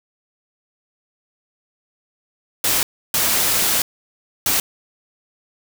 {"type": "noise bursts at uneven times", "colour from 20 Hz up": "white", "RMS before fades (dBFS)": -18, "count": 3, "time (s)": [[2.64, 2.83], [3.14, 3.82], [4.46, 4.6]], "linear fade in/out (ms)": 2, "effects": []}